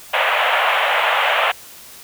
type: band-pass noise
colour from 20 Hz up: pink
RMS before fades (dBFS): -17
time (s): 0.13-1.52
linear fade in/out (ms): 10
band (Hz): 560 to 3200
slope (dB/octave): 48
effects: white hiss -40 dBFS RMS until 2.03 s